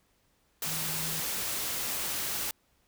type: tone in noise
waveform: sine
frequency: 159.7 Hz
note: D#3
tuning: 45 cents sharp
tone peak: -40 dBFS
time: 0.66-1.2 s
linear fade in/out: 2 ms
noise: white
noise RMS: -33 dBFS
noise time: 0.62-2.51 s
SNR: -10 dB
effects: pink hiss -70 dBFS RMS until 2.87 s